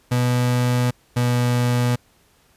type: tone pair in turn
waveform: 35% pulse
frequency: 123.47 / 122.26 Hz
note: B2 / B2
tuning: 0 / -17 cents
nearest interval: unison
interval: 17 cents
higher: first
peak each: -15 dBFS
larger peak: neither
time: 0.11-0.91 / 1.16-1.96 s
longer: neither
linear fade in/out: 10 ms
effects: pink hiss -58 dBFS RMS until 2.56 s + resampled to 32000 Hz